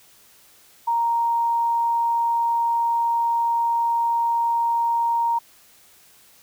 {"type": "tone", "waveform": "sine", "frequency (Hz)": 932.3, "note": "A#5", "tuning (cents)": 0, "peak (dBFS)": -18, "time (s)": [0.87, 5.39], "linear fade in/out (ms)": 10, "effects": ["white hiss -53 dBFS RMS until 6.42 s"]}